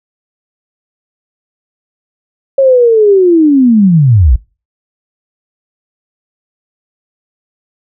sine linear sweep, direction down, 550 to 50.5 Hz, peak -3 dBFS, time 2.58-4.36 s, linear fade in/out 5 ms, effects noise-tail reverb RT60 0.3 s tail -21 dB re dry

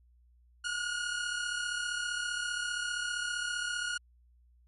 sawtooth tone pair together, 1431.8 / 1467 Hz, F6 / F#6, +43 / -15 cents, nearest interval unison, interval 42 cents, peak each -30 / -34 dBFS, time 0.64-3.98 s, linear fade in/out 10 ms, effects added 60 Hz sine -60 dBFS peak until 4.67 s + MP3 48 kbps

